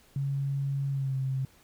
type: tone with pitch glide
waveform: sine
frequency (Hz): 138.59 to 132.87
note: C#3 to C3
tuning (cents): 0 to +27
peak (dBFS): -27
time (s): 0.16-1.45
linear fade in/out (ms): 2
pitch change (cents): -73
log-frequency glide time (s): 0.9-1.16
effects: pink hiss -60 dBFS RMS until 1.63 s